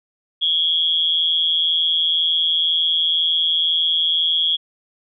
sine tone with amplitude modulation, 3322 Hz, G#7, in tune, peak -12 dBFS, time 0.41-4.57 s, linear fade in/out 20 ms, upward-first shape sine, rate 162 Hz, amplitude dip 75%, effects none

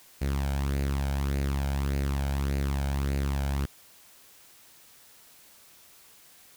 sawtooth tone with flanger, 69.3 Hz, C#2, in tune, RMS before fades -28 dBFS, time 0.21-3.66 s, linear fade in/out 10 ms, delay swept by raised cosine 0.44 to 1.33 ms, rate 1.7 Hz, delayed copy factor +0.55, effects white hiss -55 dBFS RMS until 6.56 s

